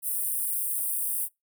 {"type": "high-pass noise", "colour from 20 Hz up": "pink", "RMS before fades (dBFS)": -29, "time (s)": [0.02, 1.29], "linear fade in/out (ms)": 50, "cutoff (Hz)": 8700, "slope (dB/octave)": 96, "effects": ["noise-tail reverb RT60 0.2 s tail -25 dB re dry"]}